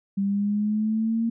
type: exponential sweep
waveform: sine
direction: up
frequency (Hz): 196 to 231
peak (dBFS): -21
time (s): 0.17-1.3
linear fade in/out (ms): 10
effects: none